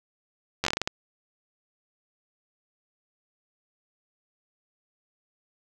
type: slowing click train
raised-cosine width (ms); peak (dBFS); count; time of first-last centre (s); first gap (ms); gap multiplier
0.2; -8; 9; 0.64-0.875; 11; 1.27
effects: none